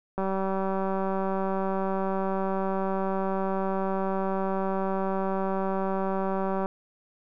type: click train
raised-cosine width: 1 ms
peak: -16 dBFS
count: 1245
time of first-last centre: 0.18-6.659 s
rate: 192 Hz
effects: none